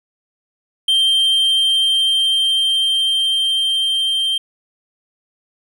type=tone with level ramp; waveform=triangle; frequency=3154 Hz; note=G7; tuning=10 cents sharp; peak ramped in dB=-10 to -14 dBFS; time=0.88-4.38 s; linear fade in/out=5 ms; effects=none